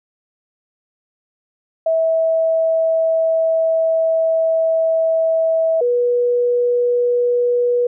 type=tone pair in turn; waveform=sine; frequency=650 / 485.8 Hz; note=E5 / B4; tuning=-24 / -29 cents; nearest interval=perfect fourth; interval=505 cents; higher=first; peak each=-13 dBFS; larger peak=neither; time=1.86-5.81 / 5.81-7.87 s; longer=first; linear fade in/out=5 ms; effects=none